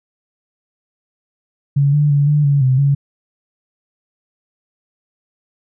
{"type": "tone with pitch steps", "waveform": "sine", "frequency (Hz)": [141.1, 147.6, 143.1, 148.2, 141.8, 129.9, 140.5], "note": ["C#3", "D3", "D3", "D3", "C#3", "C3", "C#3"], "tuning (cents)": [31, 9, -45, 16, 40, -12, 24], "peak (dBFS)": -10, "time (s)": [1.76, 2.95], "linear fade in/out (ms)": 10, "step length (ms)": 170, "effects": []}